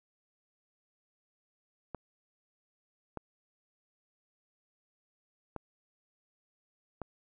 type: clicks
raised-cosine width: 1 ms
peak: -24 dBFS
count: 4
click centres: 1.947 / 3.173 / 5.563 / 7.017 s
effects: none